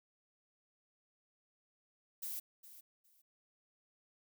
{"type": "noise with echo", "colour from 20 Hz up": "violet", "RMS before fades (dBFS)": -42, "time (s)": [2.22, 2.4], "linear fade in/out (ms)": 10, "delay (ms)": 410, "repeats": 2, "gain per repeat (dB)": -14, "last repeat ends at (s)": 3.22, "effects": []}